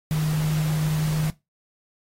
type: tone in noise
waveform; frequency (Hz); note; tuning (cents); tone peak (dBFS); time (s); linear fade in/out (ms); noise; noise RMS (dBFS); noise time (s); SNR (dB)
sine; 154.6; D#3; -11; -20; 0.11-1.3; 0; pink; -35; 0.11-1.3; +12
effects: noise-tail reverb RT60 0.2 s tail -18 dB re dry + AAC 48 kbps